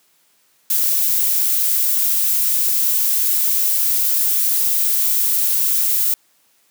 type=noise; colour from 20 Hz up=violet; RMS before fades=-17 dBFS; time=0.7-6.14 s; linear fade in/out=2 ms; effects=white hiss -59 dBFS RMS until 6.7 s + high-pass 150 Hz 12 dB/octave